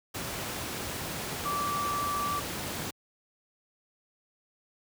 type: tone in noise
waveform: sine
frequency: 1162 Hz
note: D6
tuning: 19 cents flat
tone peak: -29 dBFS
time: 1.45-2.4 s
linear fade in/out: 10 ms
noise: pink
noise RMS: -35 dBFS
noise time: 0.14-2.91 s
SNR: +3 dB
effects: high-pass 80 Hz 12 dB/octave